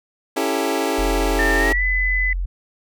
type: chord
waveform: 25% pulse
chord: A dominant seventh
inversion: first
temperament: equal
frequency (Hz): 277.2 / 329.6 / 392 / 440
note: C#4 / E4 / G4 / A4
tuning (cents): 0 / 0 / 0 / 0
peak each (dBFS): -21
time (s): 0.36-1.73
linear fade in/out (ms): 10
type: tone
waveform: sine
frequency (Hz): 44.39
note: F1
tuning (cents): +29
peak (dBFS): -20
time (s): 0.98-2.46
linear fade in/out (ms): 10
type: tone with pitch glide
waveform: sine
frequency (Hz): 1800 to 2009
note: A6 to B6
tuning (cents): +39 to +29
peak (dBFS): -18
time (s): 1.39-2.33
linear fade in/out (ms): 2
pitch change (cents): +190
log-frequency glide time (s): 1.56-1.83
effects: none